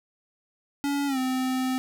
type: tone with pitch glide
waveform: square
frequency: 283.2 to 258.2 Hz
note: C#4 to C4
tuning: +37 to -23 cents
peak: -25 dBFS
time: 0.84-1.78 s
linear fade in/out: 0 ms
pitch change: -160 cents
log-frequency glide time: 1.07-1.18 s
effects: none